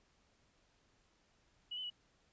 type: tone with pitch steps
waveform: sine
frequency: 2928 / 3026 / 2933 Hz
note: F#7 / F#7 / F#7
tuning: -19 / +38 / -16 cents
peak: -40 dBFS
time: 1.71-1.902 s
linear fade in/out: 10 ms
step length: 64 ms
effects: pink hiss -73 dBFS RMS until 2.32 s + resampled to 16000 Hz